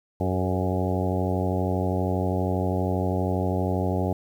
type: harmonic tone with a mistuned harmonic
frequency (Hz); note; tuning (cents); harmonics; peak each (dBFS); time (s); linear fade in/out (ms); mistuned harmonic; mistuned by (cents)
92.5; F#2; 0; 1 / 2 / 3 / 4 / 5 / 6 / 7 / 8 / 9; -26 / -29 / -31 / -32 / -33 / -34 / -34 / -35 / -36; 0.2-4.13; 5; 5; -38
effects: 9-bit